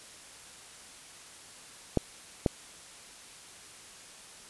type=clicks; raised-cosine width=2 ms; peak=-10 dBFS; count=2; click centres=1.973 / 2.462 s; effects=white hiss -50 dBFS RMS until 4.49 s + resampled to 24000 Hz